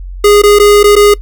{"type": "tone with dropouts", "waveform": "square", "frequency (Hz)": 412.2, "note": "G#4", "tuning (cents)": -13, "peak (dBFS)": -3, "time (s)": [0.24, 1.14], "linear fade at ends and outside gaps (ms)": 5, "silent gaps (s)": [[0.419, 0.435], [0.588, 0.597], [0.831, 0.84], [0.955, 0.963]], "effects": ["noise-tail reverb RT60 0.1 s tail -22 dB re dry", "added 45 Hz sine -21 dBFS peak until 1.21 s"]}